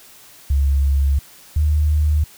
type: tone pair in turn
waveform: sine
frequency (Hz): 69.3 / 75.6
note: C#2 / D#2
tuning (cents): 0 / -49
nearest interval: major second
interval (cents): 151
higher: second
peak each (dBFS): -13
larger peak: neither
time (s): 0.5-1.19 / 1.56-2.24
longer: first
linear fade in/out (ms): 5
effects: white hiss -45 dBFS RMS until 2.37 s